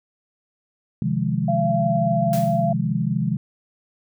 sine chord, F minor seventh, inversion second, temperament equal, 130.81 / 155.56 / 174.61 / 207.7 Hz, C3 / Eb3 / F3 / Ab3, 0 / 0 / 0 / 0 cents, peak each -25 dBFS, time 1.02-3.37 s, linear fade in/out 2 ms
sine tone with vibrato, 680 Hz, F5, 46 cents flat, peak -20 dBFS, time 1.48-2.73 s, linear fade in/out 5 ms, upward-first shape square, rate 11 Hz, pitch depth 9 cents each way
white noise with exponential decay, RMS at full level -31 dBFS, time 2.33-2.71 s, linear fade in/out 1 ms, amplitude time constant 82 ms
effects none

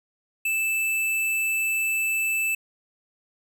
square tone, 2637 Hz, E7, in tune, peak -23 dBFS, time 0.45-2.55 s, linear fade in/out 5 ms, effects none

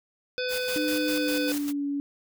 harmonic tone, 502 Hz, B4, 28 cents sharp, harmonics 1 / 3 / 5 / 7 / 9 / 10, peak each -29 / -34 / -36 / -37 / -39 / -39 dBFS, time 0.38-1.52 s, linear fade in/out 0 ms
white noise with tremolo, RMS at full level -35 dBFS, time 0.48-1.73 s, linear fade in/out 50 ms, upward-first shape square, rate 5 Hz, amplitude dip 65%
sine tone with pitch glide, 302.2 to 283.6 Hz, D4 to C#4, +50 to +40 cents, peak -26 dBFS, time 0.76-2 s, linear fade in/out 0 ms, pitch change -110 cents, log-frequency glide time 1.05-1.86 s
effects none

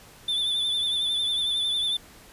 triangle tone with vibrato, 3520 Hz, A7, in tune, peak -22 dBFS, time 0.28-1.97 s, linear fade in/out 5 ms, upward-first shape sine, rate 11 Hz, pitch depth 39 cents each way, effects pink hiss -50 dBFS RMS until 2.32 s + resampled to 32000 Hz

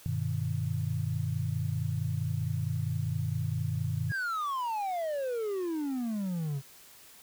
sine chord, G augmented, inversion none, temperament just, 98 / 122.5 / 153.12 Hz, G2 / B2 / D#3, 0 / -14 / -27 cents, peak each -33 dBFS, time 0.06-4.12 s, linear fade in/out 0 ms
triangle exponential sweep, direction down, 1689 to 132.6 Hz, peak -28 dBFS, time 4.09-6.62 s, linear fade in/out 50 ms
effects white hiss -54 dBFS RMS until 7.22 s

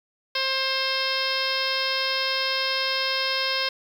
harmonic tone with a mistuned harmonic, 530 Hz, C5, 22 cents sharp, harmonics 1 / 2 / 3 / 4 / 5 / 6 / 7 / 8 / 9 / 10, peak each -32 / -32 / -32 / -32 / -32 / -32 / -32 / -32 / -32 / -32 dBFS, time 0.35-3.69 s, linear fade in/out 5 ms, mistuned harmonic 9, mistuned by +67 cents, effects 8-bit

